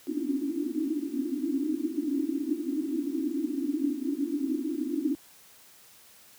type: band-pass noise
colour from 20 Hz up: pink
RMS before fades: -30 dBFS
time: 0.07-5.15 s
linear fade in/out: 0 ms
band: 260 to 330 Hz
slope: 96 dB/octave
effects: white hiss -55 dBFS RMS until 6.38 s + high-pass 60 Hz 12 dB/octave